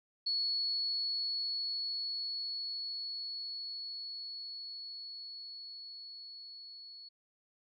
sine tone with level ramp, 4387 Hz, C#8, 19 cents flat, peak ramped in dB -30 to -48 dBFS, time 0.26-7.09 s, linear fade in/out 10 ms, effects none

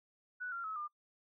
sine tone with pitch steps, 1480 / 1380.9 / 1288.4 / 1202.1 Hz, F#6 / F6 / E6 / D6, 0 / -20 / -40 / +40 cents, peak -38 dBFS, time 0.4-0.88 s, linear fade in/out 20 ms, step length 120 ms, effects noise-tail reverb RT60 0.1 s tail -26 dB re dry

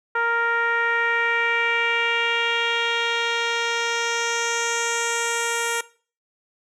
10% pulse tone with low-pass filter sweep, 466.2 Hz, A#4, in tune, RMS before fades -23 dBFS, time 0.15-5.81 s, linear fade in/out 5 ms, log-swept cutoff 1400 to 9800 Hz, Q 2.4, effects noise-tail reverb RT60 0.4 s tail -19 dB re dry

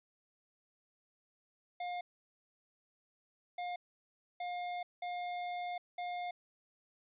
square tone bursts at uneven times, 711 Hz, F5, 31 cents sharp, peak -38 dBFS, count 5, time 1.8-2.01 / 3.58-3.76 / 4.4-4.83 / 5.02-5.78 / 5.98-6.31 s, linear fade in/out 5 ms, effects resampled to 8000 Hz

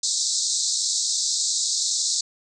white band-pass noise, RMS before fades -24 dBFS, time 0.03-2.21 s, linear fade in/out 5 ms, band 3800 to 8100 Hz, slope 96 dB/octave, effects none

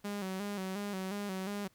sawtooth tone with vibrato, 196 Hz, G3, in tune, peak -32 dBFS, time 0.04-1.68 s, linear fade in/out 10 ms, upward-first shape square, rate 2.8 Hz, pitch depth 68 cents each way, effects pink hiss -69 dBFS RMS until 1.74 s

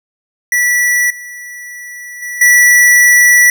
square tone with level steps, 1954 Hz, B6, 19 cents flat, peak -10 / -27 / -21 / -5 dBFS, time 0.52-3.5 s, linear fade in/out 2 ms, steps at 1.1 / 2.22 / 2.41 s, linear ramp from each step 5 ms, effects none

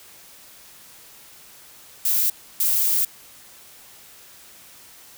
violet noise bursts at uneven times, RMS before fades -20 dBFS, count 2, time 2.05-2.3 / 2.6-3.05 s, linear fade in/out 5 ms, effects white hiss -47 dBFS RMS until 5.17 s

